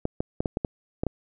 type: clicks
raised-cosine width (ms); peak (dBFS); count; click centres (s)
2; -12; 8; 0.054 / 0.205 / 0.405 / 0.458 / 0.571 / 0.648 / 1.035 / 1.067
effects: none